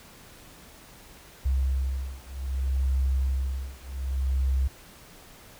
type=beating tone pair; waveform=sine; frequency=65.9 / 66.54 Hz; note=C2 / C2; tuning=+13 / +30 cents; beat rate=0.64 Hz; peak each=-27 dBFS; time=1.45-4.68 s; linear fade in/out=10 ms; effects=pink hiss -50 dBFS RMS until 5.59 s